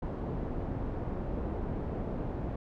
pink low-pass noise, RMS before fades -35 dBFS, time 0.02-2.56 s, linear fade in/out 5 ms, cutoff 610 Hz, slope 12 dB/octave, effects none

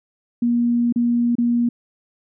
sine tone with dropouts, 238.2 Hz, A#3, 38 cents sharp, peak -15 dBFS, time 0.42-1.69 s, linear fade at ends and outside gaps 5 ms, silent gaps 0.925-0.959 / 1.354-1.383 s, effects none

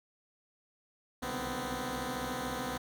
10% pulse tone cluster, 63.4 / 67.3 / 150.6 / 245.4 / 259.1 Hz, B1 / C2 / D3 / B3 / C4, +46 / +49 / +44 / -11 / -17 cents, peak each -37 / -39 / -38 / -30 / -30 dBFS, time 1.22-2.78 s, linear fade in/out 10 ms, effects none

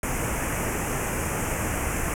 pink band-stop noise, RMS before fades -27 dBFS, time 0.03-2.14 s, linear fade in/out 2 ms, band 2700 to 6200 Hz, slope 48 dB/octave, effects low-pass 12000 Hz 12 dB/octave

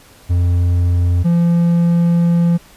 triangle tone pair in turn, 87.8 / 170.9 Hz, F2 / F3, +10 / -37 cents, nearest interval octave, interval 1153 cents, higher second, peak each -9 / -8 dBFS, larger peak second, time 0.29-1.24 / 1.24-2.58 s, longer second, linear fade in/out 20 ms, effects pink hiss -45 dBFS RMS until 2.76 s + resampled to 32000 Hz

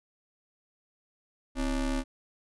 square ring-modulated tone, 148.7 Hz, D3, 22 cents sharp, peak -25 dBFS, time 1.55-2.04 s, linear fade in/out 50 ms, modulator 113 Hz, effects resampled to 24000 Hz

